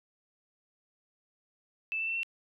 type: tone with pitch steps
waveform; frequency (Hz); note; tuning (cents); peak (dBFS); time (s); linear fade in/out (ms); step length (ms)
sine; 2637 / 2661 / 2686 / 2711; E7 / E7 / E7 / E7; 0 / +16 / +32 / +48; -30; 1.92-2.232; 0; 78
effects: none